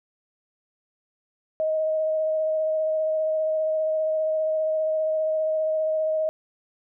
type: tone with vibrato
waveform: sine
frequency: 628 Hz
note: D#5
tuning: 16 cents sharp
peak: -21 dBFS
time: 1.6-6.29 s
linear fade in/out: 0 ms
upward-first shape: sine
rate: 15 Hz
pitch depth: 12 cents each way
effects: none